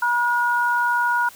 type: tone pair together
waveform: sine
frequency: 962 / 1441.4 Hz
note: B5 / F#6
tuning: -46 / -46 cents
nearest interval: perfect fifth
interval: 700 cents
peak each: -20 dBFS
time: 0.02-1.29 s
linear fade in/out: 5 ms
effects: white hiss -45 dBFS RMS until 1.35 s